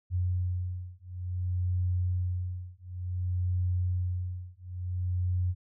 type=beating tone pair; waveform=sine; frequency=90 / 90.56 Hz; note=F#2 / F#2; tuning=-47 / -37 cents; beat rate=0.56 Hz; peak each=-31 dBFS; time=0.1-5.55 s; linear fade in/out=50 ms; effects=none